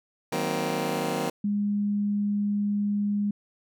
15% pulse chord, C half-diminished seventh, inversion first, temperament just, 156.98 / 188.37 / 235.5 / 261.6 Hz, Eb3 / Gb3 / Bb3 / C4, +16 / +31 / +18 / 0 cents, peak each -26 dBFS, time 0.32-1.3 s, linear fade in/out 5 ms
sine tone, 204.9 Hz, G#3, 23 cents flat, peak -23 dBFS, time 1.44-3.31 s, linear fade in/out 5 ms
effects none

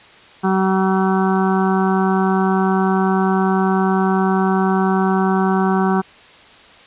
harmonic tone, 190 Hz, F#3, 46 cents sharp, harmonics 1 / 2 / 4 / 5 / 6 / 7 / 8, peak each -16 / -20 / -22 / -25 / -26 / -28 / -29 dBFS, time 0.43-6.02 s, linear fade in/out 20 ms, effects white hiss -44 dBFS RMS until 6.86 s + resampled to 8000 Hz

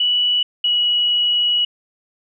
sine tone pair in turn, 2949 / 2922 Hz, F#7 / F#7, -6 / -22 cents, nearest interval unison, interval 16 cents, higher first, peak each -14 dBFS, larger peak neither, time 0-0.43 / 0.64-1.65 s, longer second, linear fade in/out 5 ms, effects none

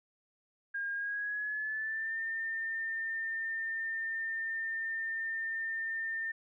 sine tone with pitch glide, 1618 to 1805.7 Hz, G#6 to A6, -46 to +44 cents, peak -33 dBFS, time 0.74-6.32 s, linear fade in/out 10 ms, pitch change +190 cents, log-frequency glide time 0.94-2.17 s, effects none

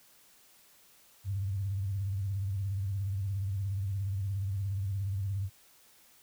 sine tone with vibrato, 98 Hz, G2, in tune, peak -30 dBFS, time 1.24-5.5 s, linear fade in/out 50 ms, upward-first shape sine, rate 17 Hz, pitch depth 89 cents each way, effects white hiss -61 dBFS RMS until 6.22 s

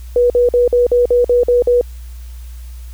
sine tone bursts, 486.8 Hz, B4, 25 cents flat, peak -8 dBFS, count 9, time 0.16-1.812 s, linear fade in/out 2 ms, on 140 ms, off 49 ms, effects added 60 Hz sine -28 dBFS peak until 2.93 s + white hiss -47 dBFS RMS until 2.93 s

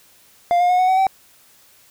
triangle tone with pitch steps, 698.5 / 711.9 / 725.6 / 739.6 / 753.8 / 768.3 Hz, F5 / F5 / F#5 / F#5 / F#5 / G5, 0 / +33 / -34 / -1 / +32 / -35 cents, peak -11 dBFS, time 0.51-1.068 s, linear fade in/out 0 ms, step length 93 ms, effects white hiss -52 dBFS RMS until 1.9 s

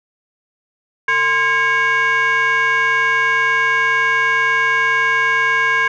sine tone with frequency modulation, 1630 Hz, G#6, 33 cents flat, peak -11 dBFS, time 1.08-5.88 s, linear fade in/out 5 ms, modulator 589 Hz, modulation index 1.1, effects tanh soft clip ceiling -10 dBFS

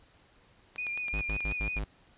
click train, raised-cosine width 0.3 ms, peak -27 dBFS, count 8, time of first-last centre 0.76-1.513 s, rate 9.29 Hz
sine tone with vibrato, 2440 Hz, D#7, 34 cents flat, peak -32 dBFS, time 0.78-1.79 s, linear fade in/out 5 ms, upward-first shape sine, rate 5.6 Hz, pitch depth 34 cents each way
square tone bursts, 51.91 Hz, G#1, in tune, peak -32 dBFS, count 5, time 1.13-1.843 s, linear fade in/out 5 ms, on 85 ms, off 72 ms
effects pink hiss -62 dBFS RMS until 2.17 s + resampled to 8000 Hz

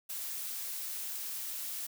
blue noise, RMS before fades -39 dBFS, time 0.09-1.87 s, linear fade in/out 10 ms, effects none

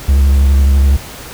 triangle tone with vibrato, 68.7 Hz, C#2, 15 cents flat, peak -4 dBFS, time 0.08-0.97 s, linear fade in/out 10 ms, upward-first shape triangle, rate 12 Hz, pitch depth 45 cents each way, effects pink hiss -30 dBFS RMS until 1.33 s

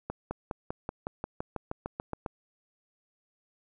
accelerating click train, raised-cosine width 1 ms, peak -19 dBFS, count 14, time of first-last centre 0.1-2.262 s, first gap 210 ms, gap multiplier 0.96, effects none

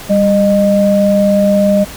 sine tone pair together, 198.3 / 612 Hz, G3 / D#5, +20 / -29 cents, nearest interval octave + minor sixth, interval 1951 cents, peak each -10 dBFS, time 0.09-1.85 s, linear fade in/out 20 ms, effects pink hiss -30 dBFS RMS until 1.96 s

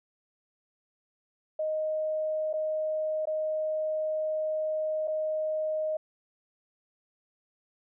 sine tone with dropouts, 622.3 Hz, D#5, in tune, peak -27 dBFS, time 1.59-5.97 s, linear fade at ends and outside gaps 5 ms, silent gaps 2.53-2.537 / 3.255-3.271 / 5.075-5.079 s, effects none

